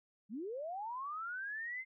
sine linear sweep, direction up, 185 to 2102 Hz, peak -39 dBFS, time 0.29-1.85 s, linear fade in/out 50 ms, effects none

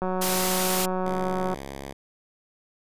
click train, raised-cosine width 1 ms, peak -15 dBFS, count 282, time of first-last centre 0.02-1.539 s, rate 185 Hz
white noise, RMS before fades -26 dBFS, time 0.21-0.86 s, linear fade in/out 10 ms
5% pulse tone, 68.7 Hz, C#2, 15 cents flat, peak -24 dBFS, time 1.05-1.93 s, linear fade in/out 10 ms
effects resampled to 32000 Hz

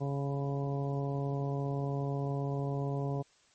harmonic tone with a mistuned harmonic, 139.6 Hz, C#3, 13 cents sharp, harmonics 1 / 2 / 3 / 4 / 5 / 6 / 7, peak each -32 / -40 / -39 / -43 / -43 / -51 / -47 dBFS, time 0-3.23 s, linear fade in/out 20 ms, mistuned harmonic 7, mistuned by +17 cents, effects white hiss -66 dBFS RMS until 3.54 s + MP3 32 kbps

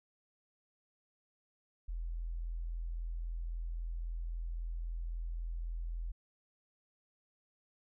sine tone, 41.87 Hz, E1, 28 cents sharp, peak -36 dBFS, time 1.88-6.12 s, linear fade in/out 10 ms, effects none

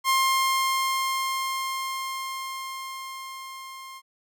sawtooth tone with level ramp, 1061 Hz, C6, 24 cents sharp, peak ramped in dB -15 to -36 dBFS, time 0.04-4.02 s, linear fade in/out 50 ms, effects none

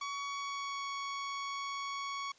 sawtooth tone with pitch glide, 1126 to 1115.6 Hz, C#6 to C#6, +27 to +11 cents, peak -33 dBFS, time 0.01-2.32 s, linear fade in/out 5 ms, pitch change -16 cents, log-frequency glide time 0.19-0.86 s, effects white hiss -64 dBFS RMS until 2.38 s + resampled to 16000 Hz

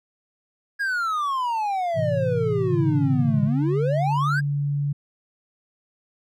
triangle exponential two-way sweep, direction down then up, 1661.2 to 201.8 to 1661.2 Hz, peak -20 dBFS, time 0.79-4.41 s, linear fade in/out 20 ms, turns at 3.44 s
sine chord, A minor, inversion none, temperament equal, 110 / 130.81 / 164.81 Hz, A2 / C3 / E3, 0 / 0 / 0 cents, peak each -27 dBFS, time 1.94-3.51 s, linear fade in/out 50 ms
sine tone, 143.3 Hz, D3, 42 cents flat, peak -21 dBFS, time 2.72-4.93 s, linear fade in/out 10 ms
effects none

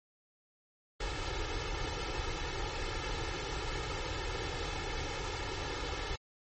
pink noise with comb filter, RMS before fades -36 dBFS, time 1-6.16 s, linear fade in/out 5 ms, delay 2.3 ms, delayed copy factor +0.95, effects low-pass 5000 Hz 12 dB/octave + MP3 32 kbps

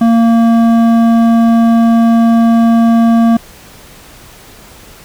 sine tone with hard clipping, 230 Hz, A#3, 23 cents flat, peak -7 dBFS, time 0.01-3.37 s, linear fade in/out 5 ms, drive 10 dB, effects pink hiss -37 dBFS RMS until 5.04 s

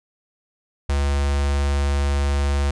square tone with notch filter, 70.5 Hz, C#2, 30 cents sharp, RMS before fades -20 dBFS, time 0.89-2.71 s, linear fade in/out 5 ms, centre 260 Hz, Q 1.3, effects resampled to 22050 Hz

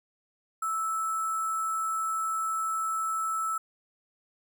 sine tone with sample-and-hold, 1314 Hz, E6, 6 cents flat, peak -27 dBFS, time 0.62-3.58 s, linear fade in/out 5 ms, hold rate 8820 Hz, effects none

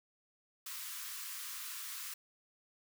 white high-pass noise, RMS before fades -44 dBFS, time 0.66-2.14 s, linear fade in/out 5 ms, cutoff 1000 Hz, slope 96 dB/octave, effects none

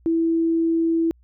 sine tone, 329.6 Hz, E4, in tune, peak -17 dBFS, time 0.06-1.11 s, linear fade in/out 0 ms, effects added 60 Hz sine -52 dBFS peak until 1.23 s

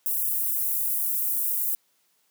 pink high-pass noise, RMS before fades -26 dBFS, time 0.06-1.75 s, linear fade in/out 0 ms, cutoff 12000 Hz, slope 24 dB/octave, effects white hiss -68 dBFS RMS until 2.3 s + high-pass 150 Hz 12 dB/octave

